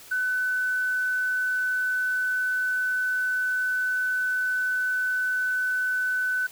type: tone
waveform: triangle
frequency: 1505 Hz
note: F#6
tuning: 29 cents sharp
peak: -19 dBFS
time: 0.11-6.47 s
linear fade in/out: 10 ms
effects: tanh soft clip ceiling -21 dBFS + white hiss -47 dBFS RMS until 6.51 s